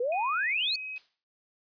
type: exponential sweep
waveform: sine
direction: up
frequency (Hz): 462.1 to 4556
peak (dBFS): -26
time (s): 0-0.76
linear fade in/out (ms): 5
type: tone with pitch glide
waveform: sine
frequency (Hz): 2484 to 2538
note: D#7 to D#7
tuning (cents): -3 to +34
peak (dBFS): -35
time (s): 0.12-0.98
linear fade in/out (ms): 2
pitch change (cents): +37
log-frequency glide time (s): 0.31-0.87
type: noise with exponential decay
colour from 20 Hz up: blue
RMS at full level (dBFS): -44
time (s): 0.96-1.24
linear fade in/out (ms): 1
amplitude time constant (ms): 59
effects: resampled to 11025 Hz